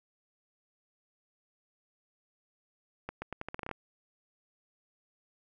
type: accelerating click train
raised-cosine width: 0.5 ms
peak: -22 dBFS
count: 11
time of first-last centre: 3.09-3.713 s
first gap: 130 ms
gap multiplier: 0.82
effects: none